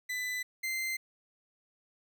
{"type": "tone pair in turn", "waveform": "40% pulse", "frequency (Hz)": [2000, 2079], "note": ["B6", "C7"], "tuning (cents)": [21, -12], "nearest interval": "minor second", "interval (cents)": 67, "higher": "second", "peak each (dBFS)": [-32, -31], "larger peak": "second", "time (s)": [[0.09, 0.43], [0.63, 0.97]], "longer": "neither", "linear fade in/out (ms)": 10, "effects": []}